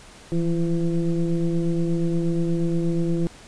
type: tone with frequency modulation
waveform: sine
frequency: 166.8 Hz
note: E3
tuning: 21 cents sharp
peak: -19 dBFS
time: 0.32-3.27 s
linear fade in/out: 0 ms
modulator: 171 Hz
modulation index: 1.2
effects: pink hiss -46 dBFS RMS until 3.47 s + resampled to 22050 Hz